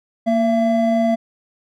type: tone pair together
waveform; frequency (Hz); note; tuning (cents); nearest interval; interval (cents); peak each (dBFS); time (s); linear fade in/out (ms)
triangle; 231.8 / 672.1; A#3 / E5; -10 / +33; octave + tritone; 1843; -15; 0.26-1.16; 20
effects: none